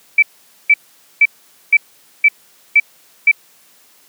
sine tone bursts, 2314 Hz, D7, 26 cents flat, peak -5 dBFS, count 7, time 0.18-3.315 s, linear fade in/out 5 ms, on 45 ms, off 470 ms, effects white hiss -50 dBFS RMS until 4.08 s + high-pass 150 Hz 12 dB/octave

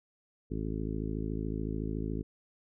harmonic tone, 53.8 Hz, A1, 38 cents flat, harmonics 1 / 2 / 3 / 4 / 5 / 6 / 7 / 8, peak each -37 / -40 / -39 / -41 / -39 / -43 / -43 / -45 dBFS, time 0.5-2.23 s, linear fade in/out 20 ms, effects none

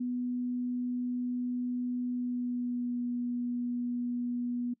sine tone with pitch glide, 246.9 to 243.1 Hz, B3 to B3, 0 to -27 cents, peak -30 dBFS, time 0-4.74 s, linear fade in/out 10 ms, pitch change -27 cents, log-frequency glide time 2.1-3.01 s, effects noise-tail reverb RT60 0.1 s tail -21 dB re dry

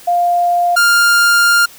sine / 45% pulse tone pair in turn, 701 / 1402 Hz, F5 / F6, +6 / +6 cents, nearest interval octave, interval 1200 cents, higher second, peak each -10 / -8 dBFS, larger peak second, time 0.07-0.76 / 0.76-1.66 s, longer second, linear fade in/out 10 ms, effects white hiss -39 dBFS RMS until 1.78 s

